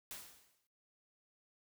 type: noise with exponential decay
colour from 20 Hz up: white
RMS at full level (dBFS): -45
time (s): 0.11-0.67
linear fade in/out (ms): 0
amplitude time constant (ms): 120
effects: noise-tail reverb RT60 0.2 s tail -18 dB re dry